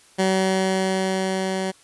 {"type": "tone with level ramp", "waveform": "15% pulse", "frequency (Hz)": 189.5, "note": "F#3", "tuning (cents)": 42, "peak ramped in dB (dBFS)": [-11, -17], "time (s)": [0.18, 1.72], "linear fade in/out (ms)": 20, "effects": ["white hiss -53 dBFS RMS until 1.83 s", "resampled to 24000 Hz"]}